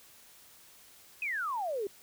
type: exponential sweep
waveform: sine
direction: down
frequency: 2590 to 379.2 Hz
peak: -31 dBFS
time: 1.22-1.87 s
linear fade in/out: 2 ms
effects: white hiss -57 dBFS RMS until 2.02 s